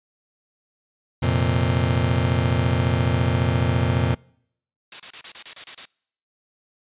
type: chord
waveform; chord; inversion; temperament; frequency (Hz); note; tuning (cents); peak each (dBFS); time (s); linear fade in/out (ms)
35% pulse; F suspended fourth; none; just; 87.31 / 116.41 / 130.96; F2 / Bb2 / C3; 0 / -2 / +2; -21; 1.22-4.15; 10
type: noise bursts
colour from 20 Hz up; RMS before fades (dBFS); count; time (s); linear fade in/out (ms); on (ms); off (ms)
blue; -28; 9; 4.92-5.854; 2; 78; 29
effects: noise-tail reverb RT60 0.7 s tail -26 dB re dry + resampled to 8000 Hz